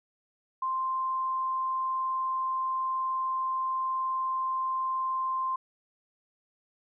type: tone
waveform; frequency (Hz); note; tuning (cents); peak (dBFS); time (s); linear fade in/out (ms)
sine; 1046.5; C6; 0; -27; 0.62-5.56; 5
effects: none